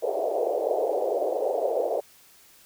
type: band-pass noise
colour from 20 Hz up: pink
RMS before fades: -26 dBFS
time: 0.02-2.01 s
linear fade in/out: 20 ms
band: 410 to 700 Hz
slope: 48 dB/octave
effects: white hiss -55 dBFS RMS until 2.65 s